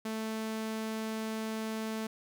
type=tone; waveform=sawtooth; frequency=220.2 Hz; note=A3; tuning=2 cents sharp; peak=-30 dBFS; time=0.05-2.07 s; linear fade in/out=5 ms; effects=none